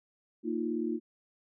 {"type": "chord", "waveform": "sine", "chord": "Bb suspended fourth", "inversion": "none", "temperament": "equal with one note detuned", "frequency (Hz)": [231.2, 311.1, 349.2], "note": ["Bb3", "Eb4", "F4"], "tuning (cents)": [-14, 0, 0], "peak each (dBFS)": -34, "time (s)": [0.43, 1], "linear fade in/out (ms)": 50, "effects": []}